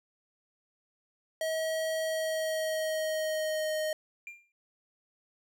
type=tone with pitch glide; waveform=square; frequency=639 to 621.2 Hz; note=D#5 to D#5; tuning=+46 to -3 cents; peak=-30 dBFS; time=1.41-3.93 s; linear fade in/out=2 ms; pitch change=-49 cents; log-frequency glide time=2.03-3.71 s
type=tone with exponential decay; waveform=triangle; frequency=2388 Hz; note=D7; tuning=28 cents sharp; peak=-36 dBFS; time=4.27-4.52 s; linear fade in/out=1 ms; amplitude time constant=53 ms
effects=none